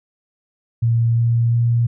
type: tone with pitch steps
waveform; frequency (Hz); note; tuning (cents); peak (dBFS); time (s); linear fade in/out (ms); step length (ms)
sine; 116.1 / 117.04 / 117.99; A#2 / A#2 / A#2; -7 / +7 / +21; -13; 0.82-1.87; 10; 350
effects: none